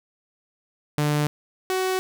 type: tone pair in turn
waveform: sawtooth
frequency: 148.5 / 374.2 Hz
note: D3 / F#4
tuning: +20 / +20 cents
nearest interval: octave + major third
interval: 1600 cents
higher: second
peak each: -16 / -18 dBFS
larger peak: first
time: 0.98-1.27 / 1.7-1.99 s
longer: neither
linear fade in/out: 0 ms
effects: none